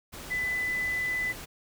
sine tone in noise, 2000 Hz, B6, 21 cents sharp, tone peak -27 dBFS, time 0.3-1.33 s, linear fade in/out 20 ms, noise pink, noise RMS -42 dBFS, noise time 0.12-1.46 s, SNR +12 dB, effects none

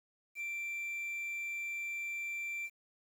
triangle tone with quantisation, 2352 Hz, D7, 2 cents sharp, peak -35 dBFS, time 0.35-2.7 s, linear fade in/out 50 ms, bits 10, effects none

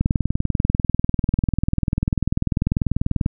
click train, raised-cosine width 5 ms, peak -6 dBFS, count 67, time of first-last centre 0.01-3.261 s, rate 20.3 Hz, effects none

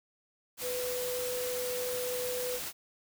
sine tone in noise, 497.4 Hz, B4, 12 cents sharp, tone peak -33 dBFS, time 0.61-2.6 s, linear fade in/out 50 ms, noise white, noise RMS -38 dBFS, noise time 0.57-2.73 s, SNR +2 dB, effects none

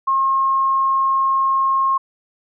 sine tone, 1075 Hz, C6, 47 cents sharp, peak -14 dBFS, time 0.07-1.98 s, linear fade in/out 10 ms, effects none

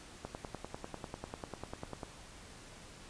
click train, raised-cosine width 1 ms, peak -26 dBFS, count 19, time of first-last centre 0.25-2.032 s, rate 10.1 Hz, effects pink hiss -53 dBFS RMS until 3.09 s + resampled to 22050 Hz

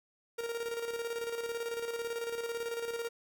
45% pulse tone with tremolo, 466.2 Hz, A#4, in tune, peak -33 dBFS, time 0.38-3.09 s, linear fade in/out 10 ms, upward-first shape square, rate 18 Hz, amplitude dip 50%, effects none

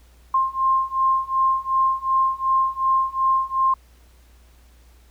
sine beating tone pair, 1057 / 1059.7 Hz, C6 / C6, +17 / +22 cents, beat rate 2.7 Hz, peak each -21 / -20 dBFS, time 0.34-3.74 s, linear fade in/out 5 ms, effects added 60 Hz sine -49 dBFS peak until 5.1 s + pink hiss -58 dBFS RMS until 5.1 s

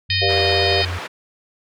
sine tone with pitch glide, 95.3 to 88.92 Hz, G2 to F2, -48 to +32 cents, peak -23 dBFS, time 0.09-0.99 s, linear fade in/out 20 ms, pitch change -120 cents, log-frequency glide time 0.24-0.34 s
harmonic tone, 618 Hz, D#5, 12 cents flat, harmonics 3 / 4 / 5 / 6 / 7 / 8, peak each -25 / -25 / -25 / -25 / -25 / -25 dBFS, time 0.1-0.85 s, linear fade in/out 2 ms
sine chord, G dominant seventh, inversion none, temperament equal with one note detuned, 392 / 482.9 / 587.3 / 698.5 Hz, G4 / B4 / D5 / F5, 0 / -39 / 0 / 0 cents, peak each -22 / -25 / -26 / -23 dBFS, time 0.21-0.83 s, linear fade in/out 20 ms
white band-pass noise, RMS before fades -31 dBFS, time 0.28-1.08 s, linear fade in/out 20 ms, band 220 to 2200 Hz, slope 12 dB/octave
effects none

